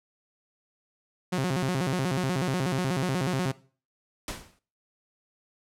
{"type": "tone with vibrato", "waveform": "sawtooth", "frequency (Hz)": 155.56, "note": "D#3", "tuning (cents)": 0, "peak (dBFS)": -21, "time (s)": [1.32, 3.52], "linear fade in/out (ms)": 10, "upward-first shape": "square", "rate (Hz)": 8.2, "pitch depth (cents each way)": 270}
{"type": "noise with exponential decay", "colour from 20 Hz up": "pink", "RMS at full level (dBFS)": -31, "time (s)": [4.28, 4.59], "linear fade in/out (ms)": 1, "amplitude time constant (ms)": 67}
{"effects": ["noise-tail reverb RT60 0.4 s tail -19 dB re dry", "low-pass 11000 Hz 12 dB/octave"]}